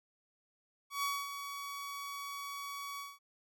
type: tone with ADSR envelope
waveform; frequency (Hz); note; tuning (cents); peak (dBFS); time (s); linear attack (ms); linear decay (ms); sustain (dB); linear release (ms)
sawtooth; 1129; C#6; +31; -28; 0.9-3.19; 130; 240; -9; 200
effects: none